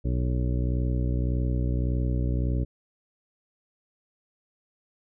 harmonic tone, 61.74 Hz, B1, in tune, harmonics 1 / 2 / 3 / 4 / 5 / 6 / 7 / 9, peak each -25 / -28 / -36 / -36 / -36 / -44 / -41 / -43 dBFS, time 0.04-2.65 s, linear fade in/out 20 ms, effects none

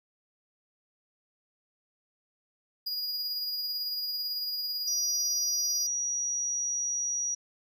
square tone with tremolo, 4880 Hz, D#8, 34 cents flat, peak -30 dBFS, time 2.86-5.87 s, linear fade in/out 10 ms, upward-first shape sine, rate 18 Hz, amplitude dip 30%
sine tone, 5780 Hz, F#8, 41 cents flat, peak -28 dBFS, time 4.87-7.35 s, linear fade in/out 10 ms
effects none

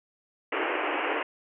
pink band-pass noise, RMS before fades -29 dBFS, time 0.52-1.23 s, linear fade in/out 5 ms, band 290 to 2900 Hz, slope 96 dB/octave, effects none

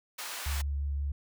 pink high-pass noise, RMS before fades -39 dBFS, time 0.18-0.62 s, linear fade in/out 10 ms, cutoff 1000 Hz, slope 12 dB/octave
sine tone with vibrato, 70.8 Hz, C#2, 37 cents sharp, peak -29 dBFS, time 0.46-1.12 s, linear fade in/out 5 ms, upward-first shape sine, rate 5.7 Hz, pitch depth 12 cents each way
effects none

